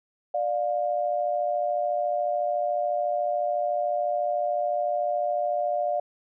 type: tone pair together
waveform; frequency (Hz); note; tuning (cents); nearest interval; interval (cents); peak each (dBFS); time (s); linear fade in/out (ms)
sine; 593.1 / 707; D5 / F5; +17 / +21; minor third; 304; -26; 0.34-6; 5
effects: none